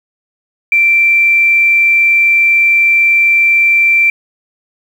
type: tone with quantisation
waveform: sine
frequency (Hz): 2349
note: D7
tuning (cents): 0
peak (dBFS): -6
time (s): 0.72-4.1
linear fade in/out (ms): 2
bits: 6
effects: none